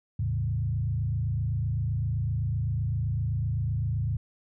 sine tone with frequency modulation, 109.4 Hz, A2, 9 cents flat, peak -25 dBFS, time 0.19-4.17 s, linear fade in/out 5 ms, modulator 27.8 Hz, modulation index 1.2, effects none

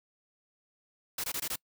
white noise bursts, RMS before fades -34 dBFS, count 5, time 1.18-1.559 s, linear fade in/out 5 ms, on 59 ms, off 21 ms, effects noise-tail reverb RT60 0.1 s tail -26 dB re dry

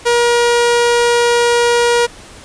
sawtooth tone, 476.4 Hz, A#4, 38 cents sharp, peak -6 dBFS, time 0.05-2.07 s, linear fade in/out 20 ms, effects pink hiss -37 dBFS RMS until 2.44 s + resampled to 22050 Hz

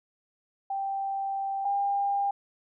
sine tone pair in turn, 784 / 800.5 Hz, G5 / G5, 0 / +36 cents, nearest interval unison, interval 36 cents, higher second, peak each -28 / -24 dBFS, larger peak second, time 0.7-1.65 / 1.65-2.31 s, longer first, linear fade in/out 5 ms, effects none

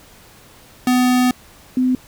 square / sine tone pair in turn, 250.5 / 254.7 Hz, B3 / C4, +25 / -46 cents, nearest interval unison, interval 29 cents, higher second, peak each -13 dBFS, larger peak neither, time 0.87-1.31 / 1.77-1.95 s, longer first, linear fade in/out 2 ms, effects pink hiss -46 dBFS RMS until 2.07 s

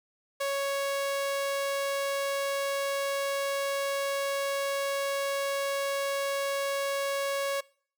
sawtooth tone, 555 Hz, C#5, 2 cents sharp, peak -24 dBFS, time 0.4-7.61 s, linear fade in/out 10 ms, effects noise-tail reverb RT60 0.5 s tail -23 dB re dry

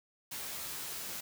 white noise with comb filter, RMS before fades -41 dBFS, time 0.31-1.21 s, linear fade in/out 10 ms, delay 15 ms, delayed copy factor +0.65, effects none

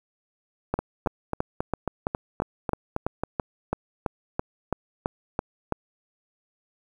two click trains, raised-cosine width 1 ms, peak -12 / -10 dBFS, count 10 / 16, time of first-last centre 0.79-3.236 / 0.74-5.723 s, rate 3.68 / 3.01 Hz, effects 8-bit

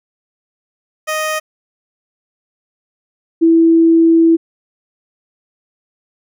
15% pulse / sine tone pair in turn, 622 / 329.5 Hz, D#5 / E4, -1 / -1 cents, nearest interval major seventh, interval 1100 cents, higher first, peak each -10 / -6 dBFS, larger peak second, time 1.07-1.4 / 3.41-4.37 s, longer second, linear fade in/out 20 ms, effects none

